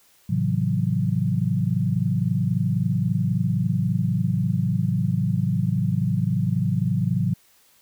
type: chord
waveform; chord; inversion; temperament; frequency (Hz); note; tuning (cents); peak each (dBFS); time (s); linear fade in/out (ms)
sine; F# half-diminished seventh; first; equal with one note detuned; 110 / 133.72 / 164.81 / 185; A2 / C3 / E3 / F#3; 0 / +38 / 0 / 0; -25; 0.29-7.34; 10
effects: white hiss -58 dBFS RMS until 7.81 s